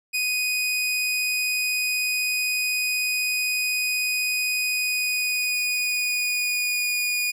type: tone with pitch glide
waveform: sawtooth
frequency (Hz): 2489 to 2455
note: D#7 to D#7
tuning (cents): 0 to -24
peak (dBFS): -19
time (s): 0.13-7.32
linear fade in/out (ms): 20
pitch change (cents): -24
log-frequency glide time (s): 4.66-6.97
effects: none